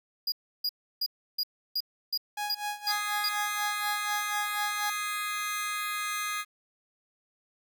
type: tone bursts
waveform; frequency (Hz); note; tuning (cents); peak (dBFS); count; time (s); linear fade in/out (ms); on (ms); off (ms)
square; 4868; D#8; -39; -27; 9; 0.27-3.289; 5; 51; 320
type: tone with tremolo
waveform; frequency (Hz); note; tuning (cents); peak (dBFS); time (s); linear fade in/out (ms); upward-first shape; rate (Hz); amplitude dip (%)
sawtooth; 830.6; G#5; 0; -26; 2.37-4.9; 5; sine; 4.1; 85
type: chord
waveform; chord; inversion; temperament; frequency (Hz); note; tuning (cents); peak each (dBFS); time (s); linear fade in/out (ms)
sawtooth; Ab major; second; just; 1245.9 / 1661.2 / 2077; Eb6 / Ab6 / C7; +2 / 0 / -13; -29 / -34 / -33; 2.87-6.45; 50
effects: 10-bit